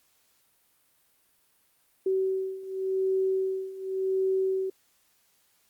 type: beating tone pair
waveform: sine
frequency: 380 / 380.89 Hz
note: F#4 / G4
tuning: +46 / -50 cents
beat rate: 0.89 Hz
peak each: -30 / -27 dBFS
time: 2.06-4.7 s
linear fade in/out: 5 ms
effects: white hiss -67 dBFS RMS until 5.69 s + Opus 48 kbps